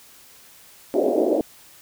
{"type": "band-pass noise", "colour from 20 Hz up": "pink", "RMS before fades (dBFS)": -20, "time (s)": [0.94, 1.41], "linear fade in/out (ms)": 0, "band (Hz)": [270, 660], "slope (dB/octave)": 48, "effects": ["white hiss -49 dBFS RMS until 1.81 s"]}